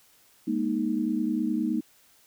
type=chord; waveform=sine; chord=Ab suspended second; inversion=none; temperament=equal with one note detuned; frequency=207.7 / 237.4 / 311.1 Hz; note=Ab3 / Bb3 / Eb4; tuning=0 / +32 / 0 cents; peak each=-30 / -28 / -28 dBFS; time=0.47-1.81 s; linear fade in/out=10 ms; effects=white hiss -60 dBFS RMS until 2.26 s